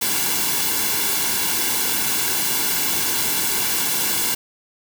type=noise with comb filter; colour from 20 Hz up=white; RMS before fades=-21 dBFS; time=0.01-4.35 s; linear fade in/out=10 ms; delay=1.6 ms; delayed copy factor=-0.65; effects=none